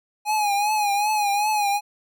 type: tone with vibrato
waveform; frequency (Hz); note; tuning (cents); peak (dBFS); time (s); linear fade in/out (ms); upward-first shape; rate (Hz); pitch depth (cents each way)
square; 830.6; G#5; 0; -20; 0.25-1.81; 50; triangle; 2.6; 75
effects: none